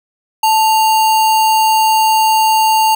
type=tone with sample-and-hold; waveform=sine; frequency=880 Hz; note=A5; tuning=in tune; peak=-8 dBFS; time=0.43-2.95 s; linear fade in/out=5 ms; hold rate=3675 Hz; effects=none

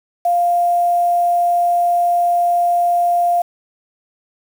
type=tone with quantisation; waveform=sine; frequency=698.5 Hz; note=F5; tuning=in tune; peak=-12 dBFS; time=0.25-3.42 s; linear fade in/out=5 ms; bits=6; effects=none

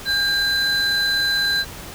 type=tone pair together; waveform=triangle; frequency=1600 / 4032 Hz; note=G6 / B7; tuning=+35 / +35 cents; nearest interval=octave + major third; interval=1600 cents; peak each=-17 dBFS; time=0.05-1.65 s; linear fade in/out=50 ms; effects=tanh soft clip ceiling -13 dBFS + pink hiss -36 dBFS RMS until 1.94 s

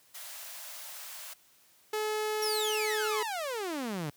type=high-pass noise; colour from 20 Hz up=white; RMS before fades=-44 dBFS; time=0.14-1.34 s; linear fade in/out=10 ms; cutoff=550 Hz; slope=96 dB/octave
type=tone; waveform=sawtooth; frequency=428.6 Hz; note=A4; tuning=45 cents flat; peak=-26 dBFS; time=1.93-3.23 s; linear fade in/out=5 ms
type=exponential sweep; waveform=sawtooth; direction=down; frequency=5730 to 140 Hz; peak=-29 dBFS; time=2.42-4.1 s; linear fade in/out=5 ms
effects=white hiss -63 dBFS RMS until 4.16 s + high-pass 80 Hz 12 dB/octave

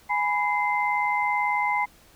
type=tone cluster; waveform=sine; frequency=831 / 989 / 2077 Hz; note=G#5 / B5 / C7; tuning=+1 / +2 / -13 cents; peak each=-26 dBFS; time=0.09-1.86 s; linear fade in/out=20 ms; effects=pink hiss -55 dBFS RMS until 2.15 s

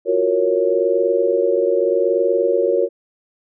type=chord; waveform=sine; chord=Gb major seventh; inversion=third; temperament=equal; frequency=349.2 / 370 / 466.2 / 554.4 Hz; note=F4 / Gb4 / Bb4 / Db5; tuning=0 / 0 / 0 / 0 cents; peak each=-23 / -20 / -18 / -19 dBFS; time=0.05-2.89 s; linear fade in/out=50 ms; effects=none

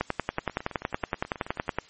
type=two click trains; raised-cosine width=0.5 ms; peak=-10 / -22 dBFS; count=20 / 14; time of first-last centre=0.01-1.786 / 0.39-1.788 s; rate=10.7 / 9.3 Hz; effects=white hiss -54 dBFS RMS until 1.89 s + MP3 32 kbps

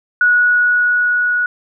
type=tone with level ramp; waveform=sine; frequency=1462 Hz; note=F#6; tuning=21 cents flat; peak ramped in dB=-8 to -13 dBFS; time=0.21-1.46 s; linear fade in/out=2 ms; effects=none

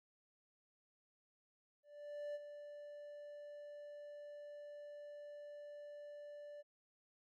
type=tone with ADSR envelope; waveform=triangle; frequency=586 Hz; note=D5; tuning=4 cents flat; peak=-39 dBFS; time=1.83-6.63 s; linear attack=520 ms; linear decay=31 ms; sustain=-9 dB; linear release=28 ms; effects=none

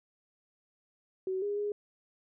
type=tone with pitch steps; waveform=sine; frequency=376.7 / 408.9 / 413.3 Hz; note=F#4 / G#4 / G#4; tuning=+31 / -27 / -8 cents; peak=-30 dBFS; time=1.27-1.72 s; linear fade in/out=2 ms; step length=150 ms; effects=none

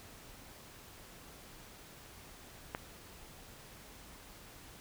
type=click; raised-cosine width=0.5 ms; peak=-21 dBFS; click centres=2.749 s; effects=pink hiss -54 dBFS RMS until 4.8 s

